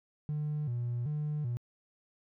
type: tone with vibrato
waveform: triangle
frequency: 134.4 Hz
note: C3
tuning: 47 cents sharp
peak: -28 dBFS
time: 0.29-1.57 s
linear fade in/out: 0 ms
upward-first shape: square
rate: 1.3 Hz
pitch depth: 190 cents each way
effects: tanh soft clip ceiling -27 dBFS